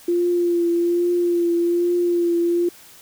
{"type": "tone with vibrato", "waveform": "sine", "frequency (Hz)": 346.3, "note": "F4", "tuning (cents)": -15, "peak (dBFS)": -16, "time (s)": [0.08, 2.69], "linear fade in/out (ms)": 5, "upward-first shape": "triangle", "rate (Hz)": 1.2, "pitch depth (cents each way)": 28, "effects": ["white hiss -46 dBFS RMS until 3.01 s"]}